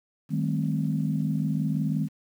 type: chord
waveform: sine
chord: A half-diminished seventh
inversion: second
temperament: equal with one note detuned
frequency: 155.56 / 196 / 215.7 / 261.6 Hz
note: Eb3 / G3 / A3 / C4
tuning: 0 / 0 / -34 / 0 cents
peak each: -26 / -31 / -30 / -31 dBFS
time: 0.29-2.09 s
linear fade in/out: 50 ms
effects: tanh soft clip ceiling -13 dBFS + 9-bit